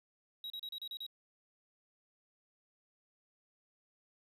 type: tone bursts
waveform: triangle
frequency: 3835 Hz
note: A#7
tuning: 48 cents sharp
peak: -39 dBFS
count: 7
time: 0.44-1.065 s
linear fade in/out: 2 ms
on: 61 ms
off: 33 ms
effects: none